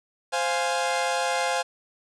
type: chord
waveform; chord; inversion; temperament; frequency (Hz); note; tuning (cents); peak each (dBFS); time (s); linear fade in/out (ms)
sawtooth; F minor; second; equal; 523.3 / 698.5 / 830.6; C5 / F5 / Ab5; 0 / 0 / 0; -24; 0.32-1.63; 20
effects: resampled to 22050 Hz + 8-bit